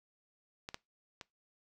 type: clicks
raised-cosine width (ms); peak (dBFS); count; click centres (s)
0.2; -24 / -22 / -27; 3; 0.689 / 0.744 / 1.212
effects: noise-tail reverb RT60 0.2 s tail -22 dB re dry